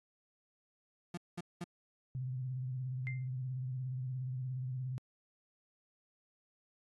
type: tone bursts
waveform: 35% pulse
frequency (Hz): 174.2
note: F3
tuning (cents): -4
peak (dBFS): -37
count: 3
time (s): 1.14-1.642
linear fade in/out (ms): 5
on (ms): 34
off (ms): 200
type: tone with vibrato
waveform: sine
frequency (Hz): 128.5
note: C3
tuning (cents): -31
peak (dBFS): -36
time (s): 2.15-4.98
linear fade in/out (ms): 0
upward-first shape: sine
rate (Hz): 17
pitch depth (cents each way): 57
type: tone with exponential decay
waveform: sine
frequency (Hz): 2093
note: C7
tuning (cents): 0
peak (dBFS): -37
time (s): 3.07-3.28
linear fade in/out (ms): 0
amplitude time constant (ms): 45
effects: AAC 32 kbps